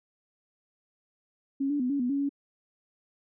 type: tone with pitch steps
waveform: sine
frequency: 274.3 / 289.7 / 250.3 / 282.1 / 246 / 279.5 / 281.4 Hz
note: C#4 / D4 / B3 / C#4 / B3 / C#4 / C#4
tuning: -18 / -24 / +23 / +30 / -7 / +14 / +26 cents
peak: -25 dBFS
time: 1.6-2.293 s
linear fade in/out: 10 ms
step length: 99 ms
effects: none